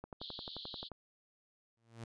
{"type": "click train", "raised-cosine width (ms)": 1, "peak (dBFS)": -31, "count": 11, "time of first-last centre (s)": [0.04, 0.917], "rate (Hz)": 11.4}
{"type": "band-pass noise", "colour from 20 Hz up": "white", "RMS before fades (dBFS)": -48, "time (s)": [0.2, 0.89], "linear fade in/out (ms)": 20, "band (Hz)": [3200, 4400], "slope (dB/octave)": 96}
{"type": "tone with exponential growth", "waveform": "sawtooth", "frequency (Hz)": 114.9, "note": "A#2", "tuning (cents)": -25, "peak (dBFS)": -38, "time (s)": [1.77, 2.04], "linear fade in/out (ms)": 0, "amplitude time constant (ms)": 57}
{"effects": ["resampled to 22050 Hz"]}